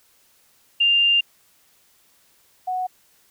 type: tone pair in turn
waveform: sine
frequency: 2796 / 738.2 Hz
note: F7 / F#5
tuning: +1 / -4 cents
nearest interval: octave + major seventh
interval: 2305 cents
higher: first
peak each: -14 / -22 dBFS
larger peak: first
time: 0.8-1.21 / 2.67-2.87 s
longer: first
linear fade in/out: 10 ms
effects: white hiss -59 dBFS RMS until 3.3 s